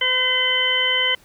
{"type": "harmonic tone", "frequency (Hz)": 510, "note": "C5", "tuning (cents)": -44, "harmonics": [1, 2, 3, 4, 6], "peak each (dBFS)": [-29, -30, -29, -21, -19], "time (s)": [0.01, 1.15], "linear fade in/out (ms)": 5, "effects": ["pink hiss -53 dBFS RMS until 1.24 s"]}